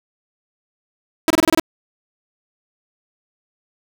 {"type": "tone bursts", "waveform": "sawtooth", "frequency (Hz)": 322.6, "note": "E4", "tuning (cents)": -37, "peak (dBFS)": -8, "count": 7, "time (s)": [1.28, 1.597], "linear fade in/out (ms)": 0, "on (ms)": 23, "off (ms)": 26, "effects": []}